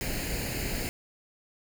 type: noise with comb filter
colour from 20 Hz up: pink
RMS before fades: -32 dBFS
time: 0.01-0.89 s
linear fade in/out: 0 ms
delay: 0.43 ms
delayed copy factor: +0.7
effects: none

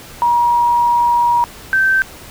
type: tone pair in turn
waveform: sine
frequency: 954 / 1552.9 Hz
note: A#5 / G6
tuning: +40 / -17 cents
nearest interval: minor sixth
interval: 843 cents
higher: second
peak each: -10 dBFS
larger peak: neither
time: 0.22-1.44 / 1.73-2.02 s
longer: first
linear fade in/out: 0 ms
effects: pink hiss -36 dBFS RMS until 2.3 s

